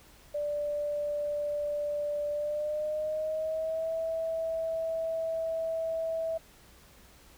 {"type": "tone with pitch glide", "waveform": "sine", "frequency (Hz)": [587.3, 651.7], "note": ["D5", "E5"], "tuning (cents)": [0, -20], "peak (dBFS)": -29, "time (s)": [0.34, 6.38], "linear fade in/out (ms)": 10, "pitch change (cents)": 180, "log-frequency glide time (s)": [2.3, 3.92], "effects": ["added 60 Hz sine -61 dBFS peak until 7.37 s", "pink hiss -57 dBFS RMS until 7.37 s"]}